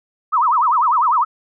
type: tone with vibrato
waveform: sine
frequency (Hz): 1100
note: C#6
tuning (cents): -14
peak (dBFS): -12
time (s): 0.32-1.25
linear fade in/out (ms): 20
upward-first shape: sine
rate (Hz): 10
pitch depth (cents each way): 300
effects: none